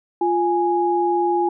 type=tone pair together; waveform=sine; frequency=349.2 / 830.5 Hz; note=F4 / G#5; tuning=0 / 0 cents; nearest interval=octave + minor third; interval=1500 cents; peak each=-19 dBFS; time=0.21-1.49 s; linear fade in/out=5 ms; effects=none